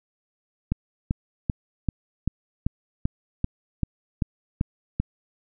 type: click train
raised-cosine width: 5 ms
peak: -10 dBFS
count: 12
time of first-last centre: 0.72-5 s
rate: 2.57 Hz
effects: none